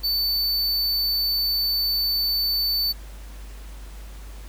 square tone, 4520 Hz, C#8, 33 cents sharp, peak -21 dBFS, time 0.03-2.93 s, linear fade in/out 20 ms, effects added 50 Hz sine -36 dBFS peak until 4.48 s + pink hiss -48 dBFS RMS until 4.48 s

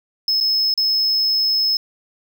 triangle tone with dropouts, 5190 Hz, E8, 28 cents flat, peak -14 dBFS, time 0.28-1.77 s, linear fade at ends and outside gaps 2 ms, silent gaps 0.403-0.409 / 0.74-0.776 s, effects none

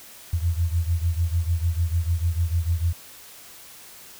sine beating tone pair, 82.41 / 89.11 Hz, E2 / F2, 0 / +35 cents, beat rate 6.7 Hz, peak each -22 / -25 dBFS, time 0.33-2.93 s, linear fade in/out 5 ms, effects white hiss -45 dBFS RMS until 4.19 s

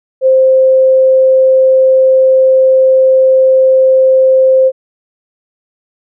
sine tone, 524 Hz, C5, 2 cents sharp, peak -4 dBFS, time 0.21-4.72 s, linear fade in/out 50 ms, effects none

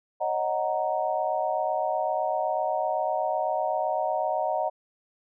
sine chord, D# minor seventh, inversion third, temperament equal, 554.4 / 622.3 / 740 / 932.3 Hz, C#5 / D#5 / F#5 / A#5, 0 / 0 / 0 / 0 cents, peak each -34 / -28 / -28 / -31 dBFS, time 0.2-4.7 s, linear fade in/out 20 ms, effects none

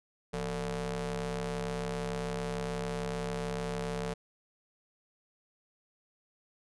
sawtooth ring-modulated tone, 137.8 Hz, C#3, 10 cents flat, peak -26 dBFS, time 0.33-4.14 s, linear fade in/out 10 ms, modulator 309 Hz, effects resampled to 24000 Hz

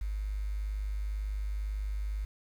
sine tone with quantisation, 51 Hz, G#1, 31 cents flat, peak -31 dBFS, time 0.01-2.25 s, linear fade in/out 5 ms, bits 9, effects none

